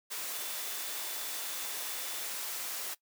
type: tone in noise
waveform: sine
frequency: 3520 Hz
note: A7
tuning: in tune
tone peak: -49 dBFS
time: 0.31-2.25 s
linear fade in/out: 20 ms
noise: white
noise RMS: -38 dBFS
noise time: 0.1-2.95 s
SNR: -14 dB
effects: noise-tail reverb RT60 0.1 s tail -19 dB re dry + high-pass 400 Hz 12 dB/octave